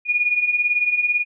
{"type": "beating tone pair", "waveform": "sine", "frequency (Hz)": [2430, 2448], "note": ["D#7", "D#7"], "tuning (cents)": [-42, -29], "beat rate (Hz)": 18, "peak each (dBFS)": [-23, -18], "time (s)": [0.05, 1.25], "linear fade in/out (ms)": 50, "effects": []}